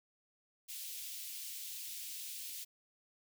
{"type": "high-pass noise", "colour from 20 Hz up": "white", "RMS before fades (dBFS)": -45, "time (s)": [0.68, 2.65], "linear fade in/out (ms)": 20, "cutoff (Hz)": 2600, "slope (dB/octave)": 24, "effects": []}